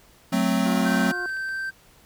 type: chord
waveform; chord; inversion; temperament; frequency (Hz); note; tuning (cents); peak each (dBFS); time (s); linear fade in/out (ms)
square; F# diminished; none; equal; 185 / 220 / 261.6; F#3 / A3 / C4; 0 / 0 / 0; -25; 0.32-1.12; 10
type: harmonic tone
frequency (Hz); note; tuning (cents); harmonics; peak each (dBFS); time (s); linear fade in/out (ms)
357.3; F4; +40; 1 / 2 / 3 / 4; -34 / -37 / -39 / -40; 0.66-1.26; 0
type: tone with pitch glide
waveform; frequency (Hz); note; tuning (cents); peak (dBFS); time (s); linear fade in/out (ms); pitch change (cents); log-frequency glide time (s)
triangle; 1552 to 1561.9; G6 to G6; -18 to -7; -25; 0.85-1.71; 20; +11; 1.34-1.59
type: clicks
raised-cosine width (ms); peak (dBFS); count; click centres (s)
0.3; -33; 4; 0.958 / 1.294 / 1.369 / 1.49
effects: pink hiss -55 dBFS RMS until 2.05 s